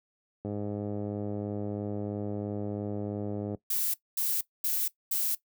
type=click train; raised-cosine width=2 ms; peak=-22 dBFS; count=320; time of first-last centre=0.45-3.547 s; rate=103 Hz
type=noise bursts; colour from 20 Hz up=violet; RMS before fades=-29 dBFS; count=4; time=3.7-5.35 s; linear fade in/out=5 ms; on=240 ms; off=230 ms
effects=noise-tail reverb RT60 0.1 s tail -18 dB re dry + high-pass 80 Hz 12 dB/octave